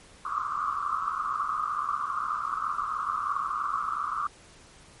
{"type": "band-pass noise", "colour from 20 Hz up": "white", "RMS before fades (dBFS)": -30, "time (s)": [0.25, 4.27], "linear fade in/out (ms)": 2, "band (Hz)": [1100, 1300], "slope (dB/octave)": 96, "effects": ["pink hiss -53 dBFS RMS until 5 s", "MP3 48 kbps"]}